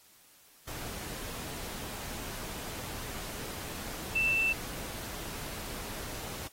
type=tone in noise; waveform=sine; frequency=2664 Hz; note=E7; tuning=18 cents sharp; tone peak=-25 dBFS; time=4.15-4.53 s; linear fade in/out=10 ms; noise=pink; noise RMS=-41 dBFS; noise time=0.67-6.48 s; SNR=+13 dB; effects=white hiss -60 dBFS RMS until 6.52 s + AAC 48 kbps